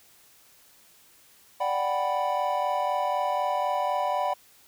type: chord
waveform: triangle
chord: G major seventh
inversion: second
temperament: equal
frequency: 587.3 / 740 / 784 / 987.8 Hz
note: D5 / F#5 / G5 / B5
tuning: 0 / 0 / 0 / 0 cents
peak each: -28 / -27 / -30 / -27 dBFS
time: 1.6-4.34 s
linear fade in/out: 10 ms
effects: white hiss -57 dBFS RMS until 4.67 s